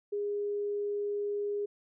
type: tone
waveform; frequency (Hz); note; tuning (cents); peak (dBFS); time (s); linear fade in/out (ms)
sine; 410; G#4; -22; -30; 0.12-1.66; 10
effects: none